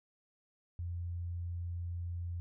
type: tone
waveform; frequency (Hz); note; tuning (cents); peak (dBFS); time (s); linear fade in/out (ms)
sine; 86.7; F2; -12; -36; 0.79-2.4; 0
effects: none